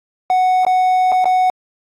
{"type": "tone with dropouts", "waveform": "triangle", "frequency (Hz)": 740, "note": "F#5", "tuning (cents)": 0, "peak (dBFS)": -9, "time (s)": [0.3, 1.5], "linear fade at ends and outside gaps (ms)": 1, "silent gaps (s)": [[0.65, 0.666], [1.119, 1.123], [1.244, 1.255]], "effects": ["AAC 64 kbps"]}